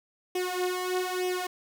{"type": "tone with flanger", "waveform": "sawtooth", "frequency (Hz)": 364.8, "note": "F#4", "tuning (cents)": -24, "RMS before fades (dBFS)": -30, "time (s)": [0.35, 1.47], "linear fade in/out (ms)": 5, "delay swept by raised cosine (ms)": [0.34, 3.74], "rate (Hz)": 1.1, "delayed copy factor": 0.8, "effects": []}